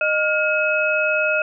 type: tone cluster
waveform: sine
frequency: 617 / 1417 / 2563 Hz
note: D#5 / F6 / E7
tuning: -15 / +25 / -49 cents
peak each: -21 dBFS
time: 0.01-1.42 s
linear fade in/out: 2 ms
effects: none